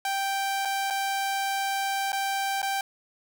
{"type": "tone with dropouts", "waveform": "sawtooth", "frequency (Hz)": 784, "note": "G5", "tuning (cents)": 0, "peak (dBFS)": -22, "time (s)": [0.05, 2.81], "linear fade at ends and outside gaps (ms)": 2, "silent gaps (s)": [[0.651, 0.654], [0.902, 0.906], [2.12, 2.129], [2.618, 2.628]], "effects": []}